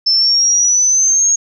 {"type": "exponential sweep", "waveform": "sine", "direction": "up", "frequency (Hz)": [5274, 6600], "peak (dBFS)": -9, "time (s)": [0.06, 1.36], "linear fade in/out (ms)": 10, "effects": []}